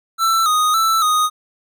square tone with pitch steps, 1334 / 1243 / 1325 / 1243 Hz, E6 / D#6 / E6 / D#6, +20 / -2 / +9 / -2 cents, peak -14 dBFS, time 0.18-1.3 s, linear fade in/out 50 ms, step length 280 ms, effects none

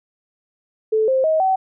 sine tone with pitch steps, 436.8 / 525.5 / 632.2 / 760.5 Hz, A4 / C5 / D#5 / F#5, -13 / +7 / +27 / +47 cents, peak -14 dBFS, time 0.92-1.56 s, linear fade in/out 10 ms, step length 160 ms, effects none

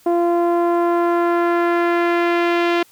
sawtooth tone with low-pass filter sweep, 344.3 Hz, F4, 25 cents flat, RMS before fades -17 dBFS, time 0.06-2.83 s, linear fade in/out 5 ms, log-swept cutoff 710 to 3000 Hz, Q 1.4, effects white hiss -52 dBFS RMS until 2.91 s

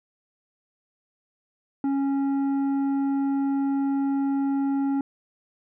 sine tone with tanh clipping, 275.7 Hz, C#4, 9 cents flat, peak -23 dBFS, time 1.84-5.01 s, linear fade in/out 2 ms, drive 8 dB, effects none

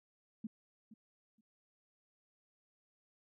sine tone with echo, 220 Hz, A3, in tune, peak -38 dBFS, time 0.44-0.47 s, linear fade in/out 5 ms, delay 470 ms, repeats 2, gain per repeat -15 dB, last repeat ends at 1.41 s, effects none

